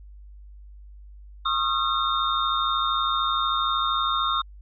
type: tone cluster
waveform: sine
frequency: 1086 / 1242 / 1355 / 3662 Hz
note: C#6 / D#6 / E6 / A#7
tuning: -36 / -3 / +47 / -32 cents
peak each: -27 dBFS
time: 1.45-4.42 s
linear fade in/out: 10 ms
effects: added 50 Hz sine -42 dBFS peak until 4.61 s